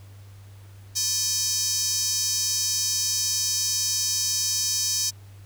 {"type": "tone with high-pass filter", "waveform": "square", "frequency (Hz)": 349.2, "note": "F4", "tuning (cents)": 0, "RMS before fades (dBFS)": -25, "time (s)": [0.95, 5.11], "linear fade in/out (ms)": 20, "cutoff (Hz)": 5600, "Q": 4.2, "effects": ["added 99 Hz sine -43 dBFS peak until 5.45 s", "pink hiss -56 dBFS RMS until 5.45 s"]}